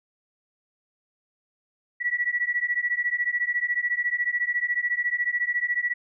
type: beating tone pair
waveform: sine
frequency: 1935 / 1949 Hz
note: B6 / B6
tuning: -36 / -23 cents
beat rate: 14 Hz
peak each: -26 dBFS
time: 2-5.94 s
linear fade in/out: 20 ms
effects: none